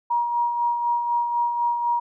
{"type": "tone with tremolo", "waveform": "sine", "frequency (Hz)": 951, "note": "A#5", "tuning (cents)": 34, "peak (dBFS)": -18, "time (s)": [0.1, 2], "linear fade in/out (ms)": 10, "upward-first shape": "sine", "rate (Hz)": 4, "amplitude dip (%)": 45, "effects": []}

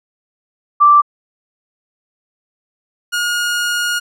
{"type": "tone pair in turn", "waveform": ["sine", "sawtooth"], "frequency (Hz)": [1172, 1432.9], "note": ["D6", "F6"], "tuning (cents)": [-4, 44], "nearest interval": "minor third", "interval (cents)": 348, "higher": "second", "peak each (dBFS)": [-5, -12], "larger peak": "first", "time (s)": [[0.8, 1.02], [3.12, 4]], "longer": "second", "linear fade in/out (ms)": 20, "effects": ["low-pass 12000 Hz 12 dB/octave"]}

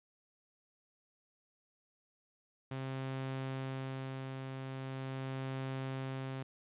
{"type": "tone with tremolo", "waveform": "sawtooth", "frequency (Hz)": 132.9, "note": "C3", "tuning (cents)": 27, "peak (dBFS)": -33, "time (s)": [2.71, 6.43], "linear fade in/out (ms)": 5, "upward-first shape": "sine", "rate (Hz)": 0.42, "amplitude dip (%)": 35, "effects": ["resampled to 8000 Hz", "12-bit"]}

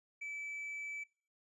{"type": "tone", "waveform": "triangle", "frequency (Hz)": 2307, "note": "D7", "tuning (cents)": -31, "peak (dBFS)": -39, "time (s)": [0.21, 1.04], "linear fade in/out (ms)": 10, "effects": ["noise-tail reverb RT60 0.4 s tail -21 dB re dry", "resampled to 24000 Hz"]}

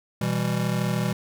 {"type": "chord", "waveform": "square", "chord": "E minor", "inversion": "second", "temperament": "just", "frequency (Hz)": [123.61, 164.81, 197.78], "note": ["B2", "E3", "G3"], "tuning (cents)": [2, 0, 16], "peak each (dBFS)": -28, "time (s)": [0.21, 1.13], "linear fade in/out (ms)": 5, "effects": []}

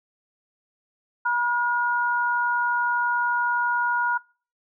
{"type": "tone pair together", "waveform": "sine", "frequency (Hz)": [965, 1433.3], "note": ["B5", "F6"], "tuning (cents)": [-40, 45], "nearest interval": "perfect fifth", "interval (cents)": 685, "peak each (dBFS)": [-23, -22], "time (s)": [1.25, 4.18], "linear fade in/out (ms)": 10, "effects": ["noise-tail reverb RT60 0.4 s tail -25 dB re dry"]}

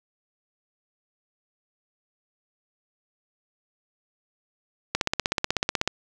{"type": "click train", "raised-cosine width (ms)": 0.2, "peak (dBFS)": -5, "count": 16, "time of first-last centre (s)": [4.95, 5.876], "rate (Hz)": 16.2, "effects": []}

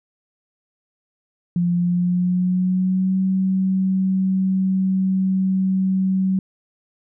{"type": "tone with pitch glide", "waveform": "sine", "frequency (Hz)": [174.61, 189.32], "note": ["F3", "F#3"], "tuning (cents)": [0, 40], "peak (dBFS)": -16, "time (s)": [1.56, 6.39], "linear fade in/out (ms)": 2, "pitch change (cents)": 140, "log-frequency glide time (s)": [1.74, 3.18], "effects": []}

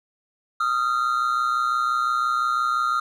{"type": "tone pair together", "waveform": "triangle", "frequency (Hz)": [1243, 1368.8], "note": ["D#6", "F6"], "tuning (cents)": [-2, -35], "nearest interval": "major second", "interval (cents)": 167, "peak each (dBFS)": -21, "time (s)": [0.6, 3], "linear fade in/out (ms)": 5, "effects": []}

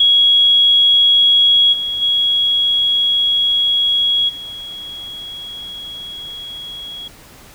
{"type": "tone with level steps", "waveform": "sine", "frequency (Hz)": 3322, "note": "G#7", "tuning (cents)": 0, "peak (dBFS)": [-8, -18, -12, -27], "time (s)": [0, 7.08], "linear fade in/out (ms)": 5, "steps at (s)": [1.72, 2.01, 4.28], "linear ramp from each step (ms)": 20, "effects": ["pink hiss -42 dBFS RMS until 7.54 s"]}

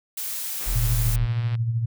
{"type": "noise", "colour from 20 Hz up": "blue", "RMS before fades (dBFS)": -30, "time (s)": [0.17, 1.16], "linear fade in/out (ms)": 5}
{"type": "click train", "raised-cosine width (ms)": 0.3, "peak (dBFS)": -24, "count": 115, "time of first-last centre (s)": [0.61, 1.552], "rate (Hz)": 121}
{"type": "tone", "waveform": "triangle", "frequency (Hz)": 40.99, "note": "E1", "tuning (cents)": -9, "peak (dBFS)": -20, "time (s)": [0.66, 1.27], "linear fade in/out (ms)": 20}
{"type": "tone with tremolo", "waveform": "sine", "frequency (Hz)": 115.4, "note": "A#2", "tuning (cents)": -17, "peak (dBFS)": -19, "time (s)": [0.75, 1.86], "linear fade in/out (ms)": 10, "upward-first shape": "sine", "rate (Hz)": 13, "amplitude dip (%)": 50}
{"effects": []}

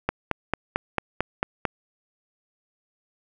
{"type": "click train", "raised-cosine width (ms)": 0.5, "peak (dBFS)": -7, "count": 8, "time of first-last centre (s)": [0.09, 1.652], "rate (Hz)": 4.48, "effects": []}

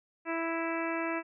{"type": "harmonic tone", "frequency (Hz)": 330.1, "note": "E4", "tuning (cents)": 2, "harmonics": [1, 2, 3, 4, 5, 6, 7, 8], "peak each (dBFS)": [-34, -37, -39, -40, -41, -42, -42, -43], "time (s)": [0.25, 1.23], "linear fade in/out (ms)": 50, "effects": []}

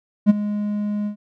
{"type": "tone with ADSR envelope", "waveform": "triangle", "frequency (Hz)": 207.7, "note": "G#3", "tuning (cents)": 0, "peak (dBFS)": -4, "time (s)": [0.26, 1.16], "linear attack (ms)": 38, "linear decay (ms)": 21, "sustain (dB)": -15, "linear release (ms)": 97, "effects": []}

